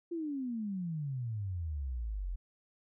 sine exponential sweep, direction down, 349.2 to 41.89 Hz, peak -34 dBFS, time 0.11-2.36 s, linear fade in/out 10 ms, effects none

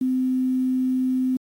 sine tone with quantisation, 257.1 Hz, C4, 30 cents flat, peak -19 dBFS, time 0.01-1.37 s, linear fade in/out 5 ms, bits 8, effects AAC 48 kbps

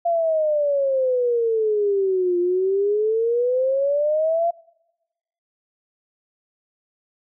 sine exponential two-way sweep, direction down then up, 691 to 349.2 to 691 Hz, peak -17 dBFS, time 0.05-4.51 s, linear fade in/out 10 ms, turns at 2.39 s, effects noise-tail reverb RT60 1.0 s tail -26 dB re dry

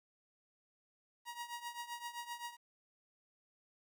sawtooth tone with tremolo, 951 Hz, A#5, 34 cents sharp, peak -36 dBFS, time 1.25-2.57 s, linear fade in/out 50 ms, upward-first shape triangle, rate 7.7 Hz, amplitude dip 85%, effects 12-bit

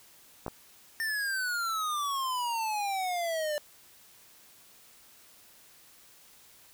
clicks, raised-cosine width 1 ms, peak -21 dBFS, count 2, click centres 0.464 / 0.481 s
square exponential sweep, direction down, 1815 to 587.3 Hz, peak -30 dBFS, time 1-3.58 s, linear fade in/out 0 ms
effects white hiss -57 dBFS RMS until 6.73 s

